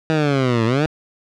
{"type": "linear two-way sweep", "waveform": "15% pulse", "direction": "down then up", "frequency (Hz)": [161, 110, 161], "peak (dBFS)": -9, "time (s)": [0.1, 0.86], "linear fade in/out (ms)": 0, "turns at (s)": 0.65, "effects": ["low-pass 4000 Hz 12 dB/octave"]}